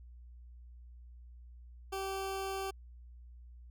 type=tone; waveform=20% pulse; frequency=387 Hz; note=G4; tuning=22 cents flat; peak=-31 dBFS; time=1.92-2.71 s; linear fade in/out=10 ms; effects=added 60 Hz sine -50 dBFS peak until 3.7 s